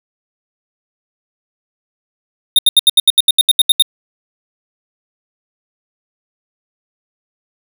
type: tone bursts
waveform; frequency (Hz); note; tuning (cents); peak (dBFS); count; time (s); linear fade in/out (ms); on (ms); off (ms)
square; 3681; A#7; -23; -5; 13; 2.56-3.823; 2; 27; 76
effects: none